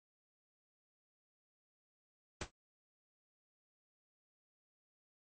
pink noise with exponential decay, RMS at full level -35 dBFS, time 2.41-2.51 s, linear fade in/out 5 ms, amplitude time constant 21 ms, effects MP3 32 kbps

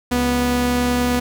sawtooth tone pair together, 69 / 245.6 Hz, C#2 / B3, -7 / -9 cents, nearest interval octave + minor seventh, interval 2198 cents, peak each -21 / -13 dBFS, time 0.11-1.2 s, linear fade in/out 10 ms, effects none

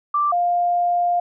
sine tone pair in turn, 1174.7 / 702.5 Hz, D6 / F5, 0 / +10 cents, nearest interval major sixth, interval 890 cents, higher first, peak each -16 dBFS, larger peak neither, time 0.14-0.32 / 0.32-1.2 s, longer second, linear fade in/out 5 ms, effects none

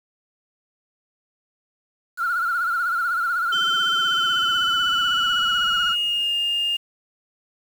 sine tone with vibrato, 1400 Hz, F6, 4 cents sharp, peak -19 dBFS, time 2.17-5.96 s, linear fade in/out 50 ms, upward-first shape triangle, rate 16 Hz, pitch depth 100 cents each way
sine tone with pitch glide, 3095 to 2822 Hz, G7 to F7, -23 to +17 cents, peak -19 dBFS, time 3.52-6.77 s, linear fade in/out 10 ms, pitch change -160 cents, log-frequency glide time 3.95-6.34 s
effects tanh soft clip ceiling -14 dBFS + 7-bit

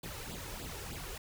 pink noise with flanger, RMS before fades -43 dBFS, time 0.03-1.18 s, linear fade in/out 5 ms, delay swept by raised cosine 0.25 to 2.35 ms, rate 3.3 Hz, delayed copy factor +0.75, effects none

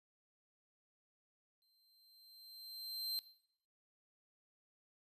45% pulse tone with exponential growth, 4130 Hz, C8, 23 cents flat, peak -35 dBFS, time 1.62-3.19 s, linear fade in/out 0 ms, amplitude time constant 340 ms, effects noise-tail reverb RT60 0.7 s tail -18 dB re dry + resampled to 32000 Hz

